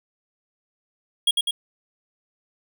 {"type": "tone with echo", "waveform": "square", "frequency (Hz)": 3295, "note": "G#7", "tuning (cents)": -14, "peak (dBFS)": -16, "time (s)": [1.27, 1.31], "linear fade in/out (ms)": 5, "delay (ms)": 100, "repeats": 2, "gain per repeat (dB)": -3, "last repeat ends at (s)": 1.51, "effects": []}